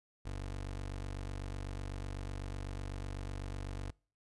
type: tone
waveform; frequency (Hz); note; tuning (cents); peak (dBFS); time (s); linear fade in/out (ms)
25% pulse; 48; G1; -36; -35; 0.25-3.91; 10
effects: noise-tail reverb RT60 0.4 s tail -26 dB re dry + resampled to 24000 Hz